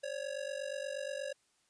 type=ring-modulated tone; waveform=square; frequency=557 Hz; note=C#5; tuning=8 cents sharp; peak=-35 dBFS; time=0.03-1.33 s; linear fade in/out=10 ms; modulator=24.2 Hz; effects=white hiss -73 dBFS RMS until 1.69 s + resampled to 22050 Hz